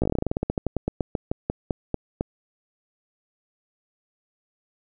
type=slowing click train; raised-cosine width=2 ms; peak=-10 dBFS; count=25; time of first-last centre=0.02-2.209 s; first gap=16 ms; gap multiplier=1.13; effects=none